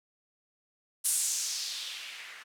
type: noise with low-pass filter sweep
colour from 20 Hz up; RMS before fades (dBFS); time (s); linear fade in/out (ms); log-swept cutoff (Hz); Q
violet; -34; 1.04-2.44; 20; 10000 to 1700; 2.1
effects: none